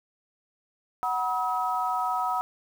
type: tone cluster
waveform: sine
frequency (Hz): 742 / 966 / 1277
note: F#5 / B5 / D#6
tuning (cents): +5 / -39 / +45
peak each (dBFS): -29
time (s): 1.03-2.41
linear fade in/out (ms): 0
effects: 8-bit